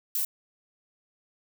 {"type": "noise", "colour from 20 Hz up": "violet", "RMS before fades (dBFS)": -28, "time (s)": [0.15, 0.25], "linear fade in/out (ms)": 2, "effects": []}